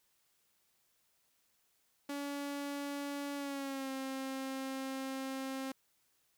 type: tone with pitch glide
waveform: sawtooth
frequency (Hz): 284 to 266.5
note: C#4 to C4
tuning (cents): +42 to +32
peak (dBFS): -34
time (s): 2.09-5.72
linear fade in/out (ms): 5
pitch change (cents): -110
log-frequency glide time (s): 3.36-3.9
effects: white hiss -75 dBFS RMS until 6.37 s